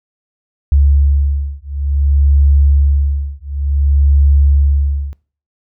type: beating tone pair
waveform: sine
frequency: 70.3 / 70.86 Hz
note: C#2 / C#2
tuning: +25 / +39 cents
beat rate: 0.56 Hz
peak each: -12 dBFS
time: 0.72-5.13 s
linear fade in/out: 0 ms
effects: noise-tail reverb RT60 0.4 s tail -22 dB re dry